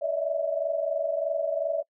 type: tone cluster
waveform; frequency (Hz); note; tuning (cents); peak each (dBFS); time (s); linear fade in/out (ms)
sine; 575 / 637 / 660; D5 / D#5 / E5; -37 / +41 / +2; -28 / -30 / -30; 0.01-1.83; 20
effects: noise-tail reverb RT60 0.1 s tail -25 dB re dry